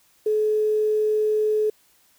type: tone with quantisation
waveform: sine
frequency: 428.4 Hz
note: A4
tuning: 46 cents flat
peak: -18 dBFS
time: 0.26-1.7 s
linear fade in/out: 5 ms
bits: 8
effects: white hiss -60 dBFS RMS until 2.18 s